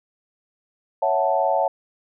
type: chord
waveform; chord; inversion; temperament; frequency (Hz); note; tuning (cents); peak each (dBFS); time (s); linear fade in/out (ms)
sine; F# minor seventh; second; equal; 554.4 / 659.3 / 740 / 880; C#5 / E5 / F#5 / A5; 0 / 0 / 0 / 0; -23; 1.02-1.68; 5
effects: none